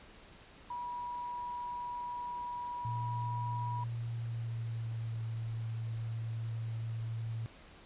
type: tone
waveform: sine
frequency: 971 Hz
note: B5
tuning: 30 cents flat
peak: -37 dBFS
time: 0.7-3.84 s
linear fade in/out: 5 ms
type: tone with pitch glide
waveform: sine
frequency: 116.54 to 113.09 Hz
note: A#2 to A2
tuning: 0 to +48 cents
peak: -35 dBFS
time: 2.85-7.46 s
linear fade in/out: 0 ms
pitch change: -52 cents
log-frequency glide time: 3.97-5.2 s
effects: pink hiss -56 dBFS RMS until 7.85 s + resampled to 8000 Hz